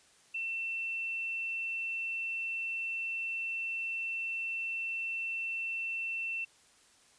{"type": "tone", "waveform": "sine", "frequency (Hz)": 2690, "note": "E7", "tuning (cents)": 34, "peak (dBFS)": -33, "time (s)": [0.34, 6.45], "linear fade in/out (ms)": 10, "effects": ["white hiss -63 dBFS RMS until 7.18 s", "resampled to 22050 Hz"]}